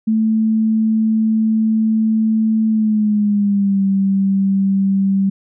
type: tone with pitch glide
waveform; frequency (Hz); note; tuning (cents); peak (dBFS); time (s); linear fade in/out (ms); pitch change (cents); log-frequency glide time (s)
sine; 220 to 194.87; A3 to G3; 0 to -10; -12; 0.07-5.3; 10; -210; 2.68-3.83
effects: none